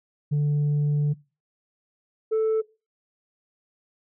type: tone pair in turn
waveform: sine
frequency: 146.83 / 440 Hz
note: D3 / A4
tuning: 0 / 0 cents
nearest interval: octave + perfect fifth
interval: 1900 cents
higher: second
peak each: -17 dBFS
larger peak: neither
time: 0.31-1.14 / 2.31-2.62 s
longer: first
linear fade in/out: 20 ms
effects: noise-tail reverb RT60 0.3 s tail -22 dB re dry + tanh soft clip ceiling -19 dBFS